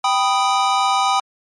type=chord; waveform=square; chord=G augmented; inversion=none; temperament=equal; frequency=784 / 987.8 / 1244.5 Hz; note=G5 / B5 / D#6; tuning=0 / 0 / 0 cents; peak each=-19 / -21 / -20 dBFS; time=0.04-1.2 s; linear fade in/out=5 ms; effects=low-pass 7000 Hz 12 dB/octave + MP3 48 kbps